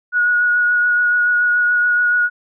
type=tone with vibrato; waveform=sine; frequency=1454 Hz; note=F#6; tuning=31 cents flat; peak=-12 dBFS; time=0.12-2.3 s; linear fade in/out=50 ms; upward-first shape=triangle; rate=7 Hz; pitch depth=16 cents each way; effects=none